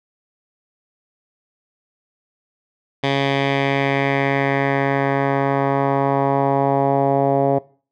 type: tone with low-pass filter sweep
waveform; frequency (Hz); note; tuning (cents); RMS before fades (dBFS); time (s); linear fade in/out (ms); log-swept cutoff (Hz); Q
10% pulse; 138.2; C#3; -5; -18; 3.03-7.59; 10; 3300 to 650; 2.1
effects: noise-tail reverb RT60 0.4 s tail -20 dB re dry